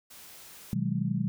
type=noise; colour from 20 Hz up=white; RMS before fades=-49 dBFS; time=0.1-0.74 s; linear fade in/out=10 ms
type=chord; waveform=sine; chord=G# minor seventh; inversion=first; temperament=just; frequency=124.59 / 155.74 / 186.89 / 207.7 Hz; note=B2 / D#3 / F#3 / G#3; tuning=+16 / +2 / +18 / 0 cents; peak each=-33 / -32 / -31 / -32 dBFS; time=0.73-1.28 s; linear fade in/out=0 ms
effects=none